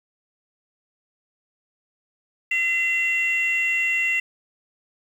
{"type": "tone pair together", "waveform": "sine", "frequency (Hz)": [2040, 2732], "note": ["C7", "F7"], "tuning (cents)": [-44, -39], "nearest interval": "perfect fourth", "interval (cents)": 505, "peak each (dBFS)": -21, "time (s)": [2.51, 4.2], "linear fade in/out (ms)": 5, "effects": ["tanh soft clip ceiling -14 dBFS", "8-bit"]}